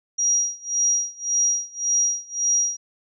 sine tone with tremolo, 5730 Hz, F8, 44 cents sharp, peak -16 dBFS, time 0.18-2.77 s, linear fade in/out 10 ms, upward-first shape sine, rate 1.8 Hz, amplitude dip 95%, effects none

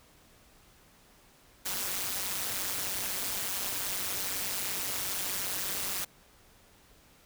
white noise with amplitude modulation, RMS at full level -30 dBFS, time 1.65-6.05 s, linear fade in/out 10 ms, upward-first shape sine, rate 192 Hz, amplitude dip 85%, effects pink hiss -60 dBFS RMS until 7.25 s

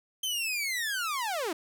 sawtooth linear sweep, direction down, 3136 to 295.2 Hz, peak -26 dBFS, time 0.23-1.53 s, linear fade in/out 5 ms, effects none

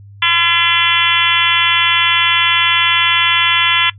harmonic tone, 340 Hz, F4, 46 cents flat, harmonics 3 / 4 / 5 / 6 / 7 / 8 / 9 / 10, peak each -20 / -20 / -19 / -17 / -19 / -18 / -17 / -18 dBFS, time 0.22-3.9 s, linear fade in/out 5 ms, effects noise-tail reverb RT60 0.1 s tail -20 dB re dry + added 100 Hz sine -35 dBFS peak until 3.98 s

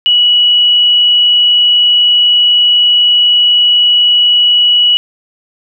sine tone, 2932 Hz, F#7, 16 cents flat, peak -5 dBFS, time 0.06-4.97 s, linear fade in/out 0 ms, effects none

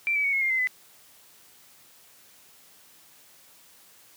sine tone with pitch steps, 2349 / 2289 / 2230 / 2173 / 2117 / 2063 / 2010 Hz, D7 / D7 / C#7 / C#7 / C7 / C7 / B6, 0 / -45 / +10 / -35 / +20 / -25 / +30 cents, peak -22 dBFS, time 0.07-0.672 s, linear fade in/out 0 ms, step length 86 ms, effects white hiss -55 dBFS RMS until 4.16 s + high-pass 80 Hz 12 dB/octave

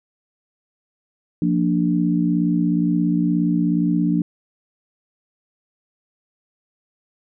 sine chord, Bb major, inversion second, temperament equal with one note detuned, 174.61 / 231.6 / 293.7 Hz, F3 / Bb3 / D4, 0 / -11 / 0 cents, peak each -19 / -23 / -20 dBFS, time 1.42-4.22 s, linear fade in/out 2 ms, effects none

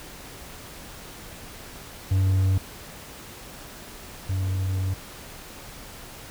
triangle tone pair in turn, 95.1 / 94.55 Hz, F#2 / F#2, +48 / +38 cents, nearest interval unison, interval 10 cents, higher first, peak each -16 / -21 dBFS, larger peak first, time 2.11-2.58 / 4.29-4.94 s, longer second, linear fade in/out 5 ms, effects pink hiss -42 dBFS RMS until 6.3 s

